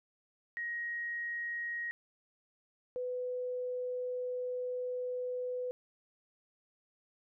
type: tone pair in turn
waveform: sine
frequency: 1885 / 499.3 Hz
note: A#6 / B4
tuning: +19 / +19 cents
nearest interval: octave + major seventh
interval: 2300 cents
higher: first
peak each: -35 / -34 dBFS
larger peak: second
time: 0.57-1.91 / 2.96-5.71 s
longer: second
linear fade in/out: 0 ms
effects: none